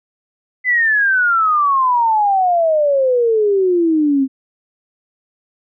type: exponential sweep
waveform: sine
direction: down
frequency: 2033 to 261.6 Hz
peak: -11 dBFS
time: 0.64-4.28 s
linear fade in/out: 50 ms
effects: none